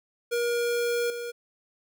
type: tone with level steps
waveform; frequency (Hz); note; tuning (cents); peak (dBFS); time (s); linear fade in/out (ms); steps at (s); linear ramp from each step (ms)
square; 475.7; A#4; +35; -25 / -33; 0.31-1.32; 20; 1.1; 2
effects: none